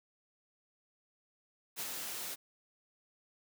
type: noise with ADSR envelope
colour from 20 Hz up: white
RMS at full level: -38 dBFS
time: 1.76-2.36 s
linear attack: 42 ms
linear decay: 54 ms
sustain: -3 dB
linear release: 27 ms
effects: high-pass 150 Hz 12 dB/octave